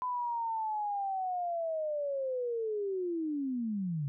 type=linear sweep; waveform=sine; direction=down; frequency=1009 to 135.4 Hz; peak=-31 dBFS; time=0.02-4.08 s; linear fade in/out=0 ms; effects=none